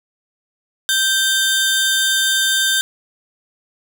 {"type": "tone pair together", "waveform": "sawtooth", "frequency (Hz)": [1565, 3604], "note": ["G6", "A7"], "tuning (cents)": [-3, 41], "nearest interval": "octave + major second", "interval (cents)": 1444, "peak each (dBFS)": -14, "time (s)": [0.89, 2.81], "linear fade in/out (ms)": 0, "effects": []}